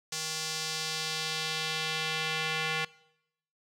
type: tone with band-pass filter sweep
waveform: square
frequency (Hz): 157.9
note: D#3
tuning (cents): +26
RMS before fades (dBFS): -33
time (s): 0.12-2.85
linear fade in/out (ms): 5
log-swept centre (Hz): 6000 to 2500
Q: 1.4
effects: noise-tail reverb RT60 0.8 s tail -21 dB re dry